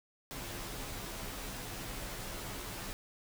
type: noise with comb filter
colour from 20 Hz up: pink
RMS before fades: -42 dBFS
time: 0.31-2.93 s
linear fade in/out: 0 ms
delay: 13 ms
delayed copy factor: -0.7
effects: none